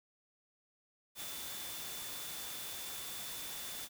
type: tone in noise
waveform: sine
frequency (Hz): 3514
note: A7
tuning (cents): -3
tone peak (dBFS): -50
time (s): 1.15-3.89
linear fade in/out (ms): 50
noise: white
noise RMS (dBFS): -44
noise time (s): 1.15-3.89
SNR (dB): -9
effects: none